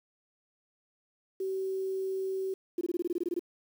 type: tone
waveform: sine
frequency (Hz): 381.9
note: G4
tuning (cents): -45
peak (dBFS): -30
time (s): 1.4-2.54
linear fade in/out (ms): 5
type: tone bursts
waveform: sine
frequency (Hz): 349.2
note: F4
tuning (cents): 0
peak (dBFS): -27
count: 12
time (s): 2.78-3.394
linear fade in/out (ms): 5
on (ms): 31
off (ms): 22
effects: 9-bit